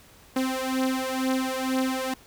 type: beating tone pair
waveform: sawtooth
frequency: 260 / 262.1 Hz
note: C4 / C4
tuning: -11 / +3 cents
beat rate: 2.1 Hz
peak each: -23 / -24 dBFS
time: 0.36-2.14 s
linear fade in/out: 5 ms
effects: pink hiss -53 dBFS RMS until 2.26 s